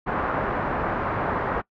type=low-pass noise; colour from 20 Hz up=white; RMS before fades=-26 dBFS; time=0.06-1.62 s; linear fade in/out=20 ms; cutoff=1400 Hz; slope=24 dB/octave; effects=noise-tail reverb RT60 0.1 s tail -22 dB re dry